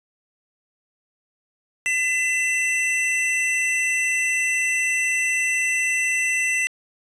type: tone pair together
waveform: square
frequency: 2012 / 2686 Hz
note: B6 / E7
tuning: +32 / +32 cents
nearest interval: perfect fourth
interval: 500 cents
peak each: -23 dBFS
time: 1.86-6.67 s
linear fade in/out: 0 ms
effects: resampled to 22050 Hz + 9-bit